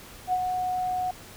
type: tone with ADSR envelope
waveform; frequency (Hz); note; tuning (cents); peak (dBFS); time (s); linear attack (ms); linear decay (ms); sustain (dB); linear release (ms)
sine; 734; F#5; -14; -20; 0.27-1.11; 58; 47; -5; 5
effects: added 99 Hz sine -54 dBFS peak until 1.36 s + pink hiss -46 dBFS RMS until 1.36 s